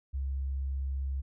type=tone; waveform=sine; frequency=67.6 Hz; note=C#2; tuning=43 cents flat; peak=-30 dBFS; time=0.13-1.22 s; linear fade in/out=20 ms; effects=none